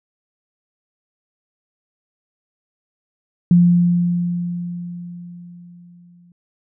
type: tone with exponential decay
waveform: sine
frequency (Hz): 174.61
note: F3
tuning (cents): 0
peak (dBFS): -7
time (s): 3.51-6.32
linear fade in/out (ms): 2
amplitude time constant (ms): 610
effects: none